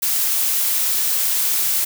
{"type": "noise", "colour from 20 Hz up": "blue", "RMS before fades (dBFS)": -19, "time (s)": [0.02, 1.85], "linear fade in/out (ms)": 10, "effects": []}